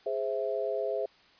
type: chord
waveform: sine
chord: Ab augmented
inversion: none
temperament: equal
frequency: 415.3 / 523.3 / 659.3 Hz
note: Ab4 / C5 / E5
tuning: 0 / 0 / 0 cents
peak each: -33 dBFS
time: 0.06-1.06 s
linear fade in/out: 5 ms
effects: white hiss -60 dBFS RMS until 1.39 s + resampled to 11025 Hz